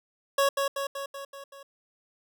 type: tone with echo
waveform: 25% pulse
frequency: 554.4 Hz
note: C#5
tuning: in tune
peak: -17 dBFS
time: 0.38-0.49 s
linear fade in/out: 5 ms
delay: 190 ms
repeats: 6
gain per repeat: -4 dB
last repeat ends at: 1.63 s
effects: none